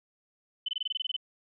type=tone bursts; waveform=sine; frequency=3031 Hz; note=F#7; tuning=41 cents sharp; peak=-28 dBFS; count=11; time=0.66-1.165 s; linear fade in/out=5 ms; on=25 ms; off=23 ms; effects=none